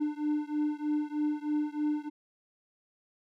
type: beating tone pair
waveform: triangle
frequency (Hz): 297.9 / 301.1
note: D4 / D4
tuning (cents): +25 / +43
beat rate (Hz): 3.2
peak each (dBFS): -29 / -30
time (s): 0-2.1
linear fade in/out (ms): 20
effects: none